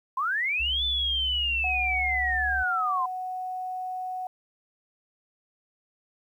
sine linear two-way sweep, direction up then down, 1000 to 3532 to 1000 Hz, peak -24 dBFS, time 0.17-3.06 s, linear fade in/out 5 ms, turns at 0.84 s
sine tone with pitch glide, 65.2 to 66.76 Hz, C2 to C2, -5 to +35 cents, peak -33 dBFS, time 0.59-2.64 s, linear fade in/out 20 ms, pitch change +40 cents, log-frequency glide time 1.55-2.4 s
sine tone, 740 Hz, F#5, in tune, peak -30 dBFS, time 1.64-4.27 s, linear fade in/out 2 ms
effects 10-bit

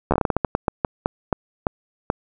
slowing click train, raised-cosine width 1 ms, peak -4 dBFS, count 17, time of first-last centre 0.11-2.101 s, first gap 12 ms, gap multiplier 1.27, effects none

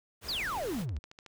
pink noise, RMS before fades -43 dBFS, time 0.21-0.86 s, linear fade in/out 50 ms
triangle exponential sweep, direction down, 5274 to 60 Hz, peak -30 dBFS, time 0.28-0.99 s, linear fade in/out 10 ms
click train, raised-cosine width 0.2 ms, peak -32 dBFS, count 9, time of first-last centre 0.67-1.263 s, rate 13.5 Hz
effects none

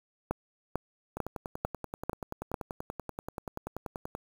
two click trains, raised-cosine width 1 ms, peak -15 / -22 dBFS, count 6 / 32, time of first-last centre 0.31-2.542 / 1.17-4.151 s, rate 2.24 / 10.4 Hz, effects 7-bit

